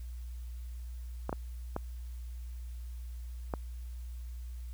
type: clicks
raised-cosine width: 1 ms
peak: -19 dBFS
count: 4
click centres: 1.294 / 1.328 / 1.764 / 3.538 s
effects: added 60 Hz sine -39 dBFS peak until 4.73 s + white hiss -63 dBFS RMS until 4.73 s